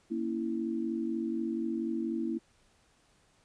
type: chord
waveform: sine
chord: A# diminished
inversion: none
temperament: equal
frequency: 233.1 / 277.2 / 329.6 Hz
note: A#3 / C#4 / E4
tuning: 0 / 0 / 0 cents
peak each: -34 / -39 / -33 dBFS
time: 0.1-2.39 s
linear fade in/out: 20 ms
effects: pink hiss -67 dBFS RMS until 3.44 s + resampled to 22050 Hz